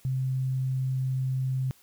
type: tone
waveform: sine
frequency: 130.81 Hz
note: C3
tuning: in tune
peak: -25 dBFS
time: 0.05-1.71 s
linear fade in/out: 0 ms
effects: white hiss -59 dBFS RMS until 1.82 s